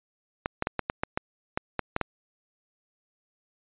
clicks, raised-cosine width 0.5 ms, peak -11 dBFS, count 11, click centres 0.459 / 0.624 / 0.671 / 0.793 / 0.899 / 1.035 / 1.175 / 1.575 / 1.793 / 1.964 / 2.013 s, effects resampled to 8000 Hz

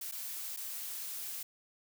blue noise with dropouts, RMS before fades -41 dBFS, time 0.01-1.43 s, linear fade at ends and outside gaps 5 ms, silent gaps 0.114-0.121 / 0.565-0.571 s, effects none

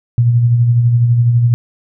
sine tone with tremolo, 119.3 Hz, A#2, 41 cents sharp, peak -6 dBFS, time 0.18-1.54 s, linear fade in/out 0 ms, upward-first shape sine, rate 12 Hz, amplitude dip 40%, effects none

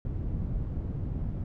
white low-pass noise, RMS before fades -32 dBFS, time 0.05-1.44 s, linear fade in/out 2 ms, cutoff 110 Hz, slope 12 dB/octave, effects none

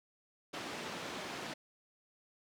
pink band-pass noise, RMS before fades -43 dBFS, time 0.53-1.54 s, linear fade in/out 10 ms, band 230 to 4900 Hz, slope 12 dB/octave, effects none

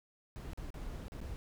brown noise with dropouts, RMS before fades -43 dBFS, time 0.36-1.36 s, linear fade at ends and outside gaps 0 ms, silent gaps 0.533-0.575 / 0.704-0.742 / 1.082-1.12 / 1.204-1.214 s, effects none

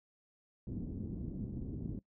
white low-pass noise, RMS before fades -41 dBFS, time 0.67-1.99 s, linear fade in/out 2 ms, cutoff 270 Hz, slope 24 dB/octave, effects noise-tail reverb RT60 0.1 s tail -21 dB re dry

